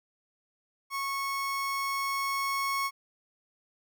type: tone with level ramp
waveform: 30% pulse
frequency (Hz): 1100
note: C#6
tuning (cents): -14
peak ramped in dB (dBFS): -28 to -25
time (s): 0.9-2.91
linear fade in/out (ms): 50
effects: none